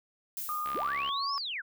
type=noise with exponential decay; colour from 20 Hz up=violet; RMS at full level=-35 dBFS; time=0.37-1.34 s; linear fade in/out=1 ms; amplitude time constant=210 ms
type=tone with pitch glide; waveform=sine; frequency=1220 to 1112.3 Hz; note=D#6 to C#6; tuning=-34 to +6 cents; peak=-31 dBFS; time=0.49-1.38 s; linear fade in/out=0 ms; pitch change=-160 cents; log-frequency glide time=0.72-1.06 s
type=click train; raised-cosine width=0.3 ms; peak=-26 dBFS; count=31; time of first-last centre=0.66-1.09 s; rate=69.7 Hz
type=linear two-way sweep; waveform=sine; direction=up then down; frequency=146.7 to 5440 to 1359 Hz; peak=-33 dBFS; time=0.74-1.62 s; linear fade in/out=20 ms; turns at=1.35 s
effects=none